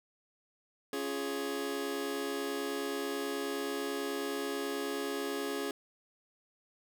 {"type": "chord", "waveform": "sawtooth", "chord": "Db major", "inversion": "none", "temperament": "just", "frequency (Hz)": [277.2, 346.5, 415.8], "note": ["Db4", "F4", "Ab4"], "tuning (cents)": [0, -14, 2], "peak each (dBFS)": [-34, -37, -32], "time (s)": [0.93, 5.71], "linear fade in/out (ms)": 2, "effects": []}